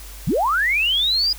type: linear sweep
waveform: sine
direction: up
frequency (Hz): 102.5 to 4978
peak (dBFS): -16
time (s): 0.27-1.33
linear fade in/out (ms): 5
effects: added 50 Hz sine -36 dBFS peak until 1.38 s + white hiss -41 dBFS RMS until 1.38 s